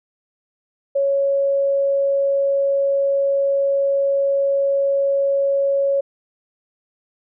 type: tone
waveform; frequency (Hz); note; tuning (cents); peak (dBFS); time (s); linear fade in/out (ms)
sine; 554.4; C#5; 0; -15; 0.95-6.01; 10
effects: none